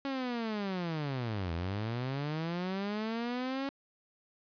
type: linear two-way sweep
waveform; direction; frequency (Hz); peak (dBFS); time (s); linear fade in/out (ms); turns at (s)
sawtooth; down then up; 278 to 81 to 278; -29; 0.05-3.69; 0; 1.53
effects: resampled to 11025 Hz + 10-bit